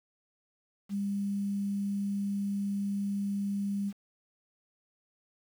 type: tone with quantisation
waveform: sine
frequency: 200.3 Hz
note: G3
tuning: 38 cents sharp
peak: -29 dBFS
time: 0.89-3.93 s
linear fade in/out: 50 ms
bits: 9
effects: none